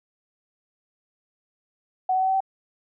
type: tone with pitch steps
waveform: sine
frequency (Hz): 746 / 752.1 / 758.2 / 764.3 / 770.5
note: F#5 / F#5 / F#5 / G5 / G5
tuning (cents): +14 / +28 / +42 / -44 / -30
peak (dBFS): -19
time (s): 2.09-2.405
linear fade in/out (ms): 5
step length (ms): 63
effects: none